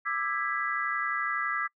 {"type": "chord", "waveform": "sine", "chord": "E dominant seventh", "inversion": "third", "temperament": "just", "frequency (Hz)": [1186.7, 1318.5, 1648.1, 1977.8], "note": ["D6", "E6", "G#6", "B6"], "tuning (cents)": [18, 0, -14, 2], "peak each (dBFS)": -33, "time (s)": [0.05, 1.68], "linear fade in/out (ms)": 20, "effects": ["noise-tail reverb RT60 0.1 s tail -26 dB re dry"]}